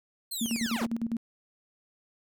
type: linear sweep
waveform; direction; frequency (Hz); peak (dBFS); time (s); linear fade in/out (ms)
15% pulse; down; 4300 to 169.1; -26; 0.31-0.86; 10
type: tone with tremolo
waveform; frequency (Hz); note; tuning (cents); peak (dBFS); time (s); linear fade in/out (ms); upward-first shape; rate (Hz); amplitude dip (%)
sine; 230; A#3; -23; -26; 0.41-1.17; 5; square; 9.9; 80
effects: none